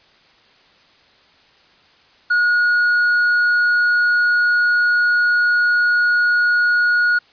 triangle tone, 1447 Hz, F#6, 39 cents flat, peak -11 dBFS, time 2.3-7.19 s, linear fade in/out 10 ms, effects white hiss -52 dBFS RMS until 7.32 s + resampled to 11025 Hz

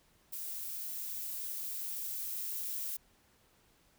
violet noise with level ramp, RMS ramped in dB -41 to -38 dBFS, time 0.32-2.97 s, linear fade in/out 10 ms, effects pink hiss -68 dBFS RMS until 3.98 s

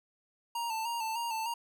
square tone with vibrato, 912 Hz, A#5, 38 cents flat, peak -33 dBFS, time 0.55-1.54 s, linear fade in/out 5 ms, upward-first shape square, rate 3.3 Hz, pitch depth 47 cents each way, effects none

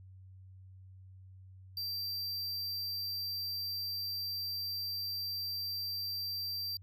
square tone, 4699 Hz, D8, in tune, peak -36 dBFS, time 1.77-6.77 s, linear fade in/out 2 ms, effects added 94 Hz sine -51 dBFS peak until 6.82 s

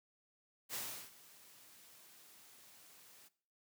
white noise with ADSR envelope, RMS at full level -41 dBFS, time 0.69-3.29 s, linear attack 51 ms, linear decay 360 ms, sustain -20 dB, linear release 20 ms, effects noise-tail reverb RT60 0.5 s tail -19 dB re dry + high-pass 100 Hz 12 dB/octave

